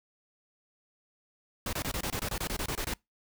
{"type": "noise bursts", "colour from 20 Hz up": "pink", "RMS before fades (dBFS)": -33, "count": 14, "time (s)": [1.66, 2.938], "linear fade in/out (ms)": 2, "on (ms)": 69, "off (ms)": 24, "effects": ["noise-tail reverb RT60 0.2 s tail -26 dB re dry"]}